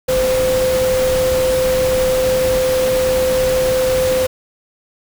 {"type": "tone in noise", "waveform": "sine", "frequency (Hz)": 515, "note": "C5", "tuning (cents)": -28, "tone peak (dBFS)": -13, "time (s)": [0.08, 4.27], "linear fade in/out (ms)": 10, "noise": "pink", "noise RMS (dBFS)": -23, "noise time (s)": [0.08, 4.27], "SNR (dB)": 7, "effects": []}